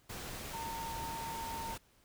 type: tone in noise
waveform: sine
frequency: 912 Hz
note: A#5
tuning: 38 cents flat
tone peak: -40 dBFS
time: 0.53-1.75 s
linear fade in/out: 10 ms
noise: pink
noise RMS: -44 dBFS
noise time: 0.09-1.78 s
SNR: +1 dB
effects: pink hiss -68 dBFS RMS until 2.04 s